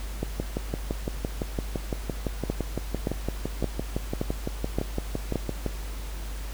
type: two click trains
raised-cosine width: 2 ms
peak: -14 / -12 dBFS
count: 33 / 6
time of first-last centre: 0.23-5.663 / 2.5-5.357 s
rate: 5.89 / 1.75 Hz
effects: added 50 Hz sine -32 dBFS peak until 6.53 s + pink hiss -43 dBFS RMS until 6.53 s

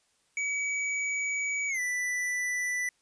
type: tone with pitch glide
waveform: square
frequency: 2275 to 1980.5 Hz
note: C#7 to B6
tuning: +44 to +4 cents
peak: -29 dBFS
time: 0.37-2.89 s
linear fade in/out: 2 ms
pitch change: -240 cents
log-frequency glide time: 1.68-1.8 s
effects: white hiss -70 dBFS RMS until 3.01 s + resampled to 22050 Hz

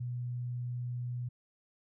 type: tone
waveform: sine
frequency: 122.6 Hz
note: B2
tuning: 12 cents flat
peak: -34 dBFS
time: 0-1.29 s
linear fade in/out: 10 ms
effects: none

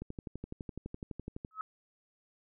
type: click train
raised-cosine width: 3 ms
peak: -27 dBFS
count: 18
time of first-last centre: 0.02-1.449 s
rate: 11.9 Hz
type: tone with exponential growth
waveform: sine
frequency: 1286 Hz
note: E6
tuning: 43 cents flat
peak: -31 dBFS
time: 1.51-1.61 s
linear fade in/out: 1 ms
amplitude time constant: 21 ms
effects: none

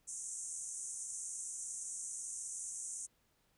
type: band-pass noise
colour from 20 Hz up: white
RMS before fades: -44 dBFS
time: 0.07-3.07 s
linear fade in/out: 20 ms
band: 6100 to 9500 Hz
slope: 96 dB/octave
effects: pink hiss -75 dBFS RMS until 3.57 s

